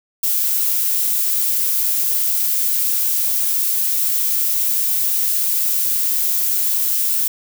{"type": "noise", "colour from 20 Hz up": "violet", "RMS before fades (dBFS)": -18, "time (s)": [0.23, 7.28], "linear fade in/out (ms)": 5, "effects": []}